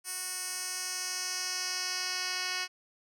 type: tone with band-pass filter sweep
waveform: 10% pulse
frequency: 366.8 Hz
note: F#4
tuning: 15 cents flat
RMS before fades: -35 dBFS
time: 0.04-2.68 s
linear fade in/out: 50 ms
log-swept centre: 9400 to 3900 Hz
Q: 1.7
effects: none